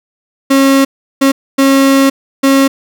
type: tone bursts at uneven times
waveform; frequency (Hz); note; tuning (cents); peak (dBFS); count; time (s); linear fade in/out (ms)
35% pulse; 272; C#4; -33; -4; 4; 0.5-0.85 / 1.21-1.32 / 1.58-2.1 / 2.43-2.68; 10
effects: none